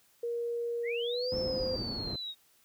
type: tone with pitch glide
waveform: sine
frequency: 471.6 to 517.3 Hz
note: A#4 to C5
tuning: +20 to -20 cents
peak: -31 dBFS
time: 0.23-1.76 s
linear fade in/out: 5 ms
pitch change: +160 cents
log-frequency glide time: 1.03-1.4 s
type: linear two-way sweep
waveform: sine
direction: up then down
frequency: 1824 to 5330 to 3728 Hz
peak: -36 dBFS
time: 0.83-2.35 s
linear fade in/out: 50 ms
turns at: 1.37 s
type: low-pass noise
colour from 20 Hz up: white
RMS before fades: -39 dBFS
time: 1.32-2.16 s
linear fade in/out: 2 ms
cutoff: 330 Hz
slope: 12 dB/octave
effects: white hiss -66 dBFS RMS until 2.64 s